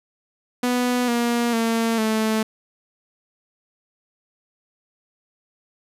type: tone with pitch steps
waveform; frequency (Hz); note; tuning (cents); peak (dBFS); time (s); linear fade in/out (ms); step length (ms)
sawtooth; 246.9 / 237.3 / 228 / 219.1; B3 / A#3 / A#3 / A3; 0 / +31 / -38 / -7; -15; 0.63-2.43; 5; 450
effects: resampled to 32000 Hz